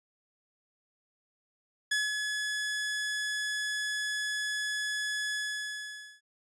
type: tone with ADSR envelope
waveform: sawtooth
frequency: 1700 Hz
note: G#6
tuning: 40 cents sharp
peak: -22 dBFS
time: 1.91-6.21 s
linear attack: 8 ms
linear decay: 190 ms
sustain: -5 dB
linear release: 870 ms
effects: resampled to 22050 Hz